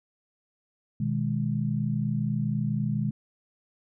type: chord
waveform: sine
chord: G# minor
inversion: first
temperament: equal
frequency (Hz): 123.47 / 155.56 / 207.7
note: B2 / D#3 / G#3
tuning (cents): 0 / 0 / 0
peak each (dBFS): -29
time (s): 1-3.11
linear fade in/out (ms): 5
effects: none